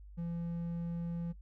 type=tone; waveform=triangle; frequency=169.9 Hz; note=F3; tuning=47 cents flat; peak=-33 dBFS; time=0.17-1.33 s; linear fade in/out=20 ms; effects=noise-tail reverb RT60 0.1 s tail -20 dB re dry + added 50 Hz sine -49 dBFS peak until 1.41 s